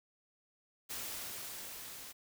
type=noise with level ramp; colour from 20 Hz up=white; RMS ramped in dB=-41 to -49 dBFS; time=0.89-2.13 s; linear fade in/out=20 ms; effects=none